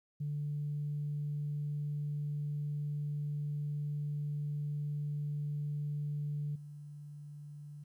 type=tone with level steps; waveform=sine; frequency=146.83 Hz; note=D3; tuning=in tune; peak=-33 / -45 dBFS; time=0.2-7.84 s; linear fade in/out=10 ms; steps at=6.55 s; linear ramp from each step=10 ms; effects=tanh soft clip ceiling -29 dBFS + 12-bit